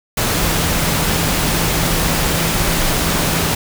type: tone in noise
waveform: sine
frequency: 164.81 Hz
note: E3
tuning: in tune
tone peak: -23 dBFS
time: 0.34-3.54 s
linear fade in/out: 5 ms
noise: pink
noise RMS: -17 dBFS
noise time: 0.17-3.55 s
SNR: -9 dB
effects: none